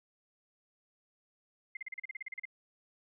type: tone bursts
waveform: sine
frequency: 2092 Hz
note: C7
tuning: 1 cent flat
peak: -37 dBFS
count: 13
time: 1.75-2.454 s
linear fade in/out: 5 ms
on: 20 ms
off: 37 ms
effects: none